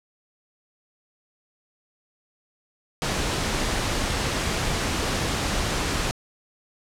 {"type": "noise", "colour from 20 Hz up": "pink", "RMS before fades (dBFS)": -25, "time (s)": [3.02, 6.11], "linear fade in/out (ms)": 0, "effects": ["low-pass 8000 Hz 12 dB/octave"]}